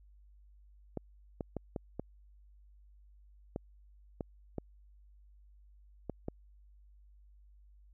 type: clicks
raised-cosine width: 2 ms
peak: -23 dBFS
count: 10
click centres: 0.973 / 1.408 / 1.567 / 1.762 / 1.996 / 3.561 / 4.208 / 4.583 / 6.097 / 6.284 s
effects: added 50 Hz sine -57 dBFS peak until 7.93 s